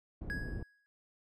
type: low-pass noise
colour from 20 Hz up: pink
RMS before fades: -40 dBFS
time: 0.21-0.63 s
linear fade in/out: 5 ms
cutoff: 310 Hz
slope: 12 dB/octave
type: tone with exponential decay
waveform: triangle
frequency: 1661.2 Hz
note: G#6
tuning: in tune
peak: -33 dBFS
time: 0.3-0.86 s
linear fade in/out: 0 ms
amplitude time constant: 120 ms
effects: none